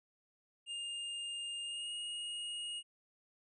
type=tone with pitch glide; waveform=square; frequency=2818 to 2867 Hz; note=F7 to F7; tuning=+15 to +45 cents; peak=-40 dBFS; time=0.66-2.83 s; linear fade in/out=50 ms; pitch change=+30 cents; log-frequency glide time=1.63-1.92 s; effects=resampled to 24000 Hz